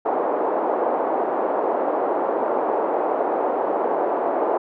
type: band-pass noise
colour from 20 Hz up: white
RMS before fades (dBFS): -22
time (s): 0.05-4.58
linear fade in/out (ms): 10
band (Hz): 340 to 840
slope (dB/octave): 24
effects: none